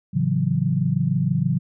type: chord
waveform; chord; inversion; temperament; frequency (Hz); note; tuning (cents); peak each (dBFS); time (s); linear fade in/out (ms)
sine; F# minor seventh; first; equal; 110 / 138.59 / 164.81 / 185; A2 / C#3 / E3 / F#3; 0 / 0 / 0 / 0; -28 / -22 / -23 / -24; 0.13-1.59; 20
effects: none